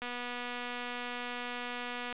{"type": "click train", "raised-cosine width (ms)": 0.3, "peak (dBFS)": -23, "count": 515, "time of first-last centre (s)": [0.02, 2.127], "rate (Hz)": 244, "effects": ["resampled to 8000 Hz", "10-bit"]}